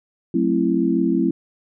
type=chord; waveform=sine; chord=F# half-diminished seventh; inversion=none; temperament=just; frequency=185 / 222 / 266.4 / 333 Hz; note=F#3 / A3 / C4 / E4; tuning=0 / +16 / +31 / +18 cents; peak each=-23 / -23 / -21 / -20 dBFS; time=0.34-1.31 s; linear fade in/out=5 ms; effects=none